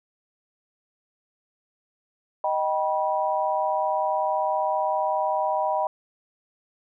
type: chord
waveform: sine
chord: Eb augmented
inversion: none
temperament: just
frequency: 622.3 / 777.8 / 972.3 Hz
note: Eb5 / G5 / B5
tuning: 0 / -14 / -27 cents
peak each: -26 dBFS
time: 2.44-5.87 s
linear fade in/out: 2 ms
effects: none